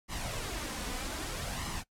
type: noise with flanger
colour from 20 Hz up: pink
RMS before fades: -37 dBFS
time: 0.08-1.84 s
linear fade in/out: 50 ms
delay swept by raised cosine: 0.97 to 4.07 ms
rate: 0.63 Hz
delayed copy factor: +0.5
effects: noise-tail reverb RT60 0.1 s tail -20 dB re dry + low-pass 11000 Hz 12 dB/octave